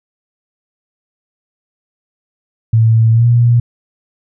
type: tone with pitch glide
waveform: sine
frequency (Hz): 112.7 to 119.19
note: A2 to A#2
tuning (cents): +42 to +39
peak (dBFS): -6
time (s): 2.73-3.6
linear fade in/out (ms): 5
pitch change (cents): +97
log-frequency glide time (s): 3.12-3.26
effects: none